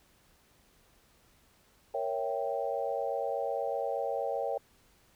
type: chord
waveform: sine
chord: A# diminished seventh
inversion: none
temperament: equal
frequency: 466.2 / 554.4 / 659.3 / 784 Hz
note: A#4 / C#5 / E5 / G5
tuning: 0 / 0 / 0 / 0 cents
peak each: -36 / -34 / -37 / -36 dBFS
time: 1.94-4.58 s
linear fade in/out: 5 ms
effects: pink hiss -65 dBFS RMS until 5.15 s